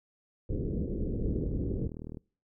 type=low-pass noise; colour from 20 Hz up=pink; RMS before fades=-32 dBFS; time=0.49-1.88 s; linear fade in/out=10 ms; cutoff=470 Hz; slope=48 dB/octave
type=click train; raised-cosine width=3 ms; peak=-28 dBFS; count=37; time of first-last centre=1.26-2.171 s; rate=39.5 Hz
effects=noise-tail reverb RT60 0.4 s tail -24 dB re dry